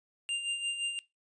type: tone with tremolo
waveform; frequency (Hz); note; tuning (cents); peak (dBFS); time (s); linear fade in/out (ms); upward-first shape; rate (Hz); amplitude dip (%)
square; 2794; F7; 0; -30; 0.29-0.99; 0; sine; 5.8; 60
effects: noise-tail reverb RT60 0.2 s tail -20 dB re dry + resampled to 22050 Hz